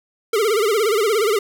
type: tone with vibrato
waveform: square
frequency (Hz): 428.5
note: A4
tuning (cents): -46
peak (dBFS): -16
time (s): 0.33-1.39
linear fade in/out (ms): 5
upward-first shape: sine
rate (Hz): 17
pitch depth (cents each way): 140
effects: none